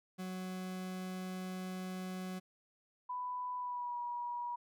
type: tone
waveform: 40% pulse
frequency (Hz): 185.2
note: F#3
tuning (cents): +2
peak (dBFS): -39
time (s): 0.18-2.4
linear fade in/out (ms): 20
type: tone with pitch glide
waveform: sine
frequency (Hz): 994 to 963.5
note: B5 to B5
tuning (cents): +11 to -43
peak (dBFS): -37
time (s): 3.09-4.56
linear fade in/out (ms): 10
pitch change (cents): -54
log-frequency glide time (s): 3.57-3.98
effects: none